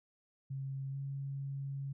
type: tone with pitch glide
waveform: sine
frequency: 135.6 to 137.97 Hz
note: C#3 to C#3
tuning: -38 to -8 cents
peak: -37 dBFS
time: 0.5-1.93 s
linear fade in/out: 10 ms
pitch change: +30 cents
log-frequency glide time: 0.91-0.96 s
effects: none